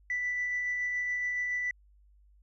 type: tone with tremolo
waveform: sine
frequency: 1977 Hz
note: B6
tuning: 1 cent sharp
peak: -27 dBFS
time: 0.1-1.71 s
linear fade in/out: 2 ms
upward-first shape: sine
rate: 7.1 Hz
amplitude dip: 25%
effects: tanh soft clip ceiling -25 dBFS + added 50 Hz sine -58 dBFS peak until 2.42 s

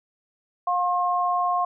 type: tone pair together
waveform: sine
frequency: 713 / 1071.7 Hz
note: F5 / C6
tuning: +36 / +41 cents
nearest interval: perfect fifth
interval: 705 cents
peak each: -23 dBFS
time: 0.67-1.65 s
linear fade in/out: 5 ms
effects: none

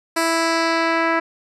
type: tone with low-pass filter sweep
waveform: 10% pulse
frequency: 329.6 Hz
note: E4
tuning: in tune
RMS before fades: -19 dBFS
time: 0.16-1.2 s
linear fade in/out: 10 ms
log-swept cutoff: 11000 to 2000 Hz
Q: 1.2
effects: none

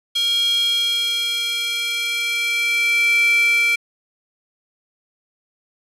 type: tone with high-pass filter sweep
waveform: square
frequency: 466.8 Hz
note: A#4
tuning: 2 cents sharp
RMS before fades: -19 dBFS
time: 0.15-3.76 s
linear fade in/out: 10 ms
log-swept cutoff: 3400 to 2200 Hz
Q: 8.1
effects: resampled to 32000 Hz

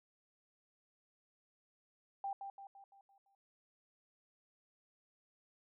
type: tone with echo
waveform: sine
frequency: 790 Hz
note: G5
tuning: 13 cents sharp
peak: -37 dBFS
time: 2.24-2.33 s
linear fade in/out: 2 ms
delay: 170 ms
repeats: 6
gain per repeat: -6 dB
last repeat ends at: 3.35 s
effects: none

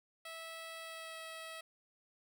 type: tone with pitch glide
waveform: 10% pulse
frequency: 653 to 647.7 Hz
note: E5 to E5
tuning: -17 to -31 cents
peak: -37 dBFS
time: 0.25-1.61 s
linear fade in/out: 5 ms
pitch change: -14 cents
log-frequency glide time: 0.8-1.18 s
effects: none

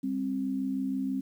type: tone pair together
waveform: sine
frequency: 198.9 / 265.1 Hz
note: G3 / C4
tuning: +25 / +23 cents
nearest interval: perfect fourth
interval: 498 cents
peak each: -34 / -29 dBFS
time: 0.03-1.21 s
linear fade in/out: 10 ms
effects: 10-bit

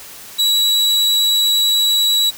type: tone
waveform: 40% pulse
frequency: 3903 Hz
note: B7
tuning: 21 cents flat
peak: -11 dBFS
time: 0.38-2.31 s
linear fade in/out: 20 ms
effects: white hiss -36 dBFS RMS until 2.37 s

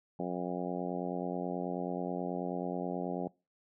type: harmonic tone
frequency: 89.3 Hz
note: F2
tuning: 39 cents sharp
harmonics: 2 / 3 / 4 / 5 / 6 / 7 / 8 / 9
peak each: -38 / -40 / -41 / -42 / -43 / -43 / -44 / -45 dBFS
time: 0.19-3.28 s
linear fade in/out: 5 ms
effects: noise-tail reverb RT60 0.3 s tail -25 dB re dry

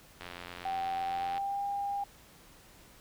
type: click train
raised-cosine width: 0.3 ms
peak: -26 dBFS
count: 104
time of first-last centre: 0.21-1.379 s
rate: 88.1 Hz
type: tone with pitch glide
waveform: sine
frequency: 772 to 803.4 Hz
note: G5 to G5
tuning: -27 to +42 cents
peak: -31 dBFS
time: 0.65-2.04 s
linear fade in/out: 5 ms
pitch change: +69 cents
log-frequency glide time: 1-1.64 s
effects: pink hiss -57 dBFS RMS until 3 s

